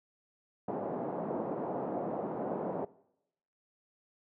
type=band-pass noise; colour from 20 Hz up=white; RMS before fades=-36 dBFS; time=0.68-2.85 s; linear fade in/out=5 ms; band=160 to 740 Hz; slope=24 dB/octave; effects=noise-tail reverb RT60 0.8 s tail -21 dB re dry